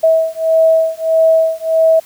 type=beating tone pair; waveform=sine; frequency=646 / 647.6 Hz; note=E5 / E5; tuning=-35 / -31 cents; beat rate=1.6 Hz; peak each=-12 dBFS; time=0.03-2 s; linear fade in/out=10 ms; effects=white hiss -43 dBFS RMS until 2.05 s